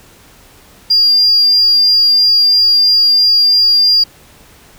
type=tone; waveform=sine; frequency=4801 Hz; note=D8; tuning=37 cents sharp; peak=-5 dBFS; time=0.9-4.04 s; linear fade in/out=10 ms; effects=tanh soft clip ceiling -3 dBFS + pink hiss -43 dBFS RMS until 4.78 s